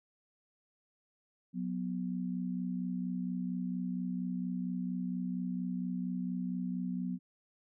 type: tone pair together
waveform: sine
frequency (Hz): 182.58 / 246.9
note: F#3 / B3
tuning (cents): -23 / 0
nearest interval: perfect fourth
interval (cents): 523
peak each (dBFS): -35 / -37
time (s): 1.53-7.19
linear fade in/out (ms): 50
effects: none